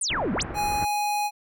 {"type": "exponential two-way sweep", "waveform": "sine", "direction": "down then up", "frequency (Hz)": [10000, 164.81, 10000], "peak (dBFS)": -24, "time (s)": [0.01, 0.43], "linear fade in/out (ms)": 5, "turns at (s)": 0.33}
{"type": "low-pass noise", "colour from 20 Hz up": "pink", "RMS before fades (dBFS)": -34, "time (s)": [0.1, 0.85], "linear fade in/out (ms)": 2, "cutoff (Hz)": 1800, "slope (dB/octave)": 24}
{"type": "clicks", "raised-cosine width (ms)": 2, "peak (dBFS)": -21, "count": 3, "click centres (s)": [0.448, 0.509, 0.827]}
{"type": "tone", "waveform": "square", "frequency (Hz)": 830.6, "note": "G#5", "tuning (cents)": 0, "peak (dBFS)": -24, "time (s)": [0.54, 1.31], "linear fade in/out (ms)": 50}
{"effects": []}